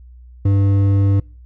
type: tone with hard clipping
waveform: triangle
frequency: 99 Hz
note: G2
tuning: 18 cents sharp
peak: -13 dBFS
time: 0.45-1.2 s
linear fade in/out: 5 ms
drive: 12 dB
effects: noise-tail reverb RT60 0.4 s tail -26 dB re dry + added 61 Hz sine -38 dBFS peak until 1.45 s